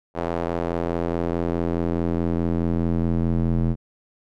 square tone with band-pass filter sweep, 42.37 Hz, E1, 48 cents sharp, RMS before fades -23 dBFS, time 0.14-3.76 s, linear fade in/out 50 ms, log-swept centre 630 to 170 Hz, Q 1.1, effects none

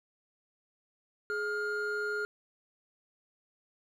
triangle tone pair together, 420 / 1412.7 Hz, G#4 / F6, +19 / +19 cents, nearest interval octave + major sixth, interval 2100 cents, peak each -33 / -31 dBFS, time 1.3-2.25 s, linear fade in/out 0 ms, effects none

